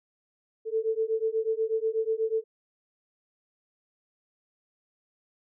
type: beating tone pair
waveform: sine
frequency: 440 / 448.2 Hz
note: A4 / A4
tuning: 0 / +32 cents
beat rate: 8.2 Hz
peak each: -28 dBFS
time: 0.65-2.44 s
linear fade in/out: 50 ms
effects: none